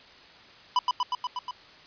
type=tone with echo; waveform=square; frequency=994 Hz; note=B5; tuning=11 cents sharp; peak=-20 dBFS; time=0.76-0.79 s; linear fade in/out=2 ms; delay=120 ms; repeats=6; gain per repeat=-2 dB; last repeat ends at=1.51 s; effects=white hiss -51 dBFS RMS until 1.86 s + resampled to 11025 Hz